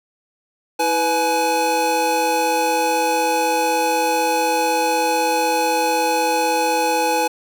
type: tone cluster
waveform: square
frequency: 324.6 / 495.2 / 844 Hz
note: E4 / B4 / G#5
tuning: -27 / +5 / +28 cents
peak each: -27 / -22 / -19 dBFS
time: 0.79-7.28 s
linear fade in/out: 10 ms
effects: none